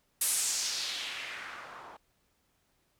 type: noise with low-pass filter sweep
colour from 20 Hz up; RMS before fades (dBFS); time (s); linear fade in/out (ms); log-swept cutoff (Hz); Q
blue; -35; 0.21-1.97; 5; 11000 to 810; 2
effects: pink hiss -73 dBFS RMS until 2.99 s